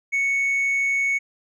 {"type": "tone with hard clipping", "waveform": "triangle", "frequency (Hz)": 2217, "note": "C#7", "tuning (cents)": 0, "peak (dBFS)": -18, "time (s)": [0.12, 1.19], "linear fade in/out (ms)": 20, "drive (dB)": 1, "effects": []}